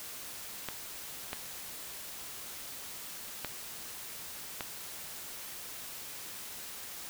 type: clicks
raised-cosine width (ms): 0.3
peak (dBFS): -19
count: 4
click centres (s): 0.687 / 1.331 / 3.447 / 4.608
effects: white hiss -44 dBFS RMS until 7.09 s